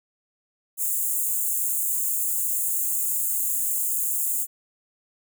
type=high-pass noise; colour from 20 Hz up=white; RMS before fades=-25 dBFS; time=0.77-4.47 s; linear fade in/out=50 ms; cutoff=6800 Hz; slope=96 dB/octave; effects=none